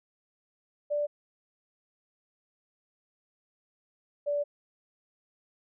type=tone pair in turn; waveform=sine; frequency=587.3 / 580.2 Hz; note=D5 / D5; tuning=0 / -21 cents; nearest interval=unison; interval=21 cents; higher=first; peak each=-26 dBFS; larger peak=neither; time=0.9-1.07 / 4.26-4.44 s; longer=second; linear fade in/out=20 ms; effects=none